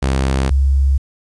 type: tone pair in turn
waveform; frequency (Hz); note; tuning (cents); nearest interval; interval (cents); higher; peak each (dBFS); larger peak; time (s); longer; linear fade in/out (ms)
sawtooth / sine; 66.6 / 68.16; C2 / C#2; +31 / -29; unison; 40; second; -10 / -10; neither; 0.02-0.5 / 0.5-0.98; neither; 10
effects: resampled to 22050 Hz + 8-bit